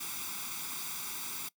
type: noise with comb filter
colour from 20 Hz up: white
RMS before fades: -39 dBFS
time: 0-1.49 s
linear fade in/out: 10 ms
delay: 0.84 ms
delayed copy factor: +0.8
effects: noise-tail reverb RT60 0.1 s tail -21 dB re dry + high-pass 150 Hz 12 dB/octave